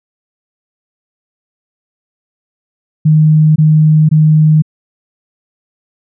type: tone bursts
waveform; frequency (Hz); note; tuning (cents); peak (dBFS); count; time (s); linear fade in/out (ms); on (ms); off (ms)
sine; 154.8; D#3; -9; -4; 3; 3.05-4.622; 10; 510; 21
effects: none